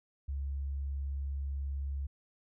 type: tone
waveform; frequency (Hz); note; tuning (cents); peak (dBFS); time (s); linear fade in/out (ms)
sine; 69.3; C#2; 0; -33; 0.28-2.07; 10
effects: none